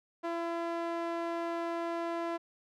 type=tone with band-pass filter; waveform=sawtooth; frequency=337.4 Hz; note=E4; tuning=40 cents sharp; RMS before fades=-35 dBFS; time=0.23-2.38 s; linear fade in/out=20 ms; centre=770 Hz; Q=0.94; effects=none